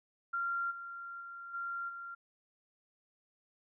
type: tone with level steps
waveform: sine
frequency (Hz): 1383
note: F6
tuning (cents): -17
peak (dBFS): -32 / -42 / -44 / -36 / -42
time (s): 0.33-2.15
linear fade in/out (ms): 10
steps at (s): 0.7 / 1.2 / 1.53 / 1.88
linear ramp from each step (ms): 20
effects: none